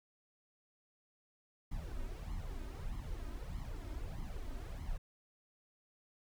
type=noise with flanger; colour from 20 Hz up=brown; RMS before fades=-42 dBFS; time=1.71-4.98 s; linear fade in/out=10 ms; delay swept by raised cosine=0.95 to 3.25 ms; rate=1.6 Hz; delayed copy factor=+0.75; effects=none